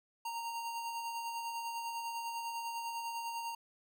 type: tone with tremolo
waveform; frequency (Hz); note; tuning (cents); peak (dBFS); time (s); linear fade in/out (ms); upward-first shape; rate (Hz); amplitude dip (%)
square; 927; A#5; -10; -37; 0.25-3.55; 5; sine; 10; 35
effects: none